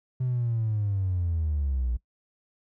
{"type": "linear sweep", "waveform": "triangle", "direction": "down", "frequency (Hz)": [129, 57.3], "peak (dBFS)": -21, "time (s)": [0.2, 1.97], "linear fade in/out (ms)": 10, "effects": ["noise-tail reverb RT60 0.1 s tail -23 dB re dry", "tanh soft clip ceiling -20 dBFS"]}